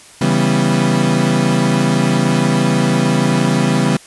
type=chord; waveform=35% pulse; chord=C# half-diminished seventh; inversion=none; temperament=equal; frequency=138.59 / 164.81 / 196 / 246.9 Hz; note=C#3 / E3 / G3 / B3; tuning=0 / 0 / 0 / 0 cents; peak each=-16 dBFS; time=0.21-3.97 s; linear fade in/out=5 ms; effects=white hiss -41 dBFS RMS until 4.06 s + resampled to 24000 Hz